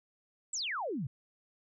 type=exponential sweep; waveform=sine; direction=down; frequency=8180 to 116.1 Hz; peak=-33 dBFS; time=0.53-1.07 s; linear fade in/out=5 ms; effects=none